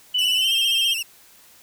sine tone with pitch glide, 2983 to 3179 Hz, F#7 to G7, +13 to +24 cents, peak -18 dBFS, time 0.14-0.94 s, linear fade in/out 10 ms, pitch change +111 cents, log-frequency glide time 0.36-0.52 s
sawtooth tone with vibrato, 2769 Hz, F7, 15 cents flat, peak -21 dBFS, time 0.18-1.03 s, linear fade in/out 10 ms, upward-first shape sine, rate 15 Hz, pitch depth 89 cents each way
effects white hiss -51 dBFS RMS until 1.62 s

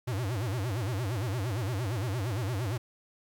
square tone with vibrato, 110 Hz, A2, in tune, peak -30 dBFS, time 0.07-2.78 s, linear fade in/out 10 ms, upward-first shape sine, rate 8.7 Hz, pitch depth 280 cents each way, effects 11-bit

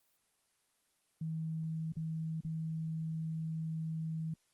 sine tone with dropouts, 160.2 Hz, E3, 49 cents flat, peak -35 dBFS, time 1.21-4.34 s, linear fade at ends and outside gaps 5 ms, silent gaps 1.923-1.966 / 2.407-2.446 s, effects white hiss -75 dBFS RMS until 4.53 s + Opus 24 kbps

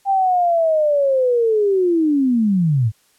sine linear sweep, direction down, 796 to 100.6 Hz, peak -13 dBFS, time 0.05-2.92 s, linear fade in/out 50 ms, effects white hiss -58 dBFS RMS until 3.18 s + low-pass 12000 Hz 12 dB/octave

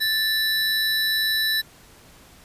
square tone pair together, 1760 / 3951 Hz, A6 / B7, 0 / 0 cents, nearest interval octave + major second, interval 1400 cents, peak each -24 / -23 dBFS, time 0-1.62 s, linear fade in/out 20 ms, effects pink hiss -50 dBFS RMS until 2.44 s + resampled to 32000 Hz

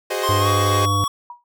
sawtooth chord, Ab dominant seventh, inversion third, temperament equal with one note detuned, 374.9 / 415.3 / 523.3 / 622.3 Hz, Gb4 / Ab4 / C5 / Eb5, +23 / 0 / 0 / 0 cents, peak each -23 dBFS, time 0.1-0.86 s, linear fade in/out 10 ms
square tone with pitch glide, 1053 to 1122.1 Hz, C6 to C#6, +11 to +21 cents, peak -20 dBFS, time 0.23-1.08 s, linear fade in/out 5 ms, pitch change +110 cents, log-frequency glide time 0.39-0.48 s
harmonic tone, 99.6 Hz, G2, 28 cents sharp, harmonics 1 / 3 / 5 / 7, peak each -19 / -29 / -33 / -36 dBFS, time 0.29-1.04 s, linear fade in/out 0 ms
sine tone with exponential decay, 962 Hz, B5, 46 cents flat, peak -29 dBFS, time 1.3-1.44 s, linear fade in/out 2 ms, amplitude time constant 30 ms
effects none

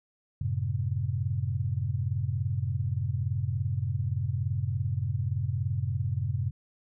sine chord, F# diminished, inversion none, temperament equal with one note detuned, 92.5 / 110 / 133.41 Hz, F#2 / A2 / C3, 0 / 0 / +34 cents, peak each -31 dBFS, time 0.41-6.51 s, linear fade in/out 5 ms, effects none

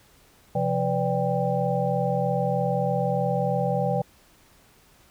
sine tone cluster, 132 / 175.1 / 500 / 583 / 791 Hz, C3 / F3 / B4 / D5 / G5, +16 / +5 / +21 / -13 / +15 cents, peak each -28 dBFS, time 0.55-4.02 s, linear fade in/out 5 ms, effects pink hiss -57 dBFS RMS until 5.1 s

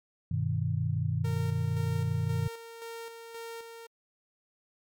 sine chord, G augmented, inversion none, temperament equal, 98 / 123.47 / 155.56 Hz, G2 / B2 / D#3, 0 / 0 / 0 cents, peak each -31 dBFS, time 0.31-2.48 s, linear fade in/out 5 ms
sawtooth tone with tremolo, 460 Hz, A#4, 23 cents flat, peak -35 dBFS, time 1.24-3.87 s, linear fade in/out 10 ms, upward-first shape square, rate 1.9 Hz, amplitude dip 45%
effects MP3 96 kbps

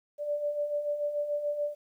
sine beating tone pair, 581 / 587.9 Hz, D5 / D5, -19 / +2 cents, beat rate 6.9 Hz, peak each -37 / -29 dBFS, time 0.18-1.75 s, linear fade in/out 50 ms, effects 11-bit

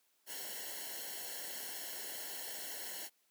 white noise with comb filter, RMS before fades -44 dBFS, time 0.26-3.1 s, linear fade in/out 50 ms, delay 0.82 ms, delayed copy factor -0.85, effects white hiss -75 dBFS RMS until 3.3 s + high-pass 200 Hz 12 dB/octave

